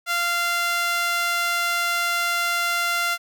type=tone with high-pass filter; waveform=sawtooth; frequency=692 Hz; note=F5; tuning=16 cents flat; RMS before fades=-23 dBFS; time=0.06-3.18 s; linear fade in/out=50 ms; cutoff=1400 Hz; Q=1.5; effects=none